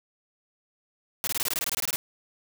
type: noise bursts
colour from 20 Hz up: white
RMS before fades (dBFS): -28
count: 14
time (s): 1.24-1.96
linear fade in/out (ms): 0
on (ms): 31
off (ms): 22
effects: none